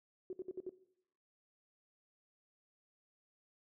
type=tone bursts; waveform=sine; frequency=370 Hz; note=F#4; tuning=in tune; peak=-39 dBFS; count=5; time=0.3-0.694 s; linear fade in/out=2 ms; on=30 ms; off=61 ms; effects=noise-tail reverb RT60 0.7 s tail -17 dB re dry